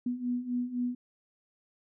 sine beating tone pair, 243.1 / 247 Hz, B3 / B3, -27 / 0 cents, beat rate 3.9 Hz, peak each -35 / -31 dBFS, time 0.06-0.95 s, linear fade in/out 5 ms, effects none

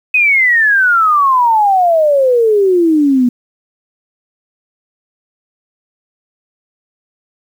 sine exponential sweep, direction down, 2545 to 240 Hz, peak -7 dBFS, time 0.14-3.29 s, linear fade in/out 5 ms, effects 7-bit

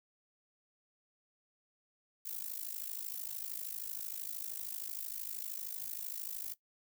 violet noise with amplitude modulation, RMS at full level -38 dBFS, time 2.25-6.54 s, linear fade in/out 10 ms, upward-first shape sine, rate 53 Hz, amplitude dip 90%, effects noise-tail reverb RT60 0.1 s tail -17 dB re dry

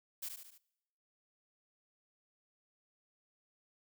blue noise with echo, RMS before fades -41 dBFS, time 0.22-0.29 s, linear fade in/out 10 ms, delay 73 ms, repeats 4, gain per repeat -5 dB, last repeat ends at 0.582 s, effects noise-tail reverb RT60 0.9 s tail -23 dB re dry

